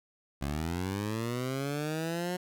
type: linear sweep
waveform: 15% pulse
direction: up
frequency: 67.5 to 182 Hz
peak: -25 dBFS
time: 0.41-2.37 s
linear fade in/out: 10 ms
effects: none